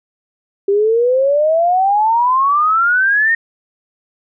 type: exponential sweep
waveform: sine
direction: up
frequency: 392 to 1864.7 Hz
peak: -10 dBFS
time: 0.68-3.35 s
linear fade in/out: 5 ms
effects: none